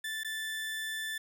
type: tone with dropouts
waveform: 30% pulse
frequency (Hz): 1759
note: A6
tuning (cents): -1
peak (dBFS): -32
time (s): 0.04-1.18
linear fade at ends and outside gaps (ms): 5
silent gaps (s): 0.235-0.246
effects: none